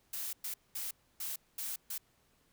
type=noise bursts at uneven times; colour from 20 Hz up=blue; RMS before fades=-39 dBFS; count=6; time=0.13-0.33 / 0.44-0.54 / 0.75-0.91 / 1.2-1.36 / 1.58-1.76 / 1.9-1.98 s; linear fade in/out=5 ms; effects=pink hiss -71 dBFS RMS until 2.52 s